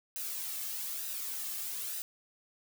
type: noise with flanger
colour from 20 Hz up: blue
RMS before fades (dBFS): -38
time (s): 0.16-2.02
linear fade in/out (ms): 0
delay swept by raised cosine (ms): 0.9 to 2.1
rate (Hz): 1.1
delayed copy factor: -0.5
effects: none